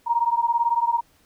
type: beating tone pair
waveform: sine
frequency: 932.3 / 950.3 Hz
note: A#5 / A#5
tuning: 0 / +33 cents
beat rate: 18 Hz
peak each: -21 / -22 dBFS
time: 0.06-1.01 s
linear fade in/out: 20 ms
effects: pink hiss -60 dBFS RMS until 1.25 s